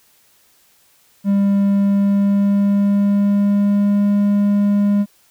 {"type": "tone with pitch glide", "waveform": "triangle", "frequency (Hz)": [199.3, 203.4], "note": ["G3", "G#3"], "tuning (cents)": [29, -36], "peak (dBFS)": -10, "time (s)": [1.24, 5.06], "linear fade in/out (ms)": 50, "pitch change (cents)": 35, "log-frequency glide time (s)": [1.7, 4.09], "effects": ["white hiss -55 dBFS RMS until 5.3 s"]}